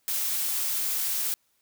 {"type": "noise", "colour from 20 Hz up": "blue", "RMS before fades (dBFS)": -28, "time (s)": [0.08, 1.34], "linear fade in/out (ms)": 0, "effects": ["white hiss -70 dBFS RMS until 1.61 s"]}